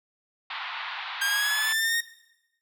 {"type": "band-pass noise", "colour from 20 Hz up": "pink", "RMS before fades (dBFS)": -35, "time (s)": [0.5, 1.73], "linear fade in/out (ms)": 5, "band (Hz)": [820, 4000], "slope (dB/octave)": 48}
{"type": "exponential sweep", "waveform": "sawtooth", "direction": "up", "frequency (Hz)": [1600, 1864.7], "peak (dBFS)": -20, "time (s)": [1.21, 2.01], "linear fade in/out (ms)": 10}
{"effects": ["noise-tail reverb RT60 0.9 s tail -18 dB re dry"]}